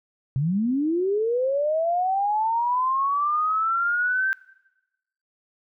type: linear sweep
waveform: sine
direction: up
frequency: 126.1 to 1568 Hz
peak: -20 dBFS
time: 0.36-4.33 s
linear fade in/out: 0 ms
effects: noise-tail reverb RT60 1.0 s tail -22 dB re dry